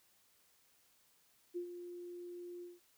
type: tone with ADSR envelope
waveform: sine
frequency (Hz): 351.6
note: F4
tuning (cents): +12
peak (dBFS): -36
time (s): 1.54-2.8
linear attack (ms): 27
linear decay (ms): 93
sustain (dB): -9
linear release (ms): 180
effects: white hiss -71 dBFS RMS until 2.97 s